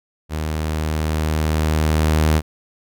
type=tone with level ramp; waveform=sawtooth; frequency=77.78 Hz; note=D#2; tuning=in tune; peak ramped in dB=-18 to -9 dBFS; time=0.29-2.42 s; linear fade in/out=50 ms; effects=none